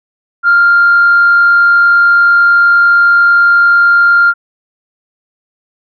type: tone with frequency modulation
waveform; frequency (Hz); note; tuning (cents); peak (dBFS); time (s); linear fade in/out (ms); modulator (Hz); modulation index
sine; 1396.9; F6; 0; -3; 0.43-4.34; 50; 51.1; 0.22
effects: tanh soft clip ceiling 0 dBFS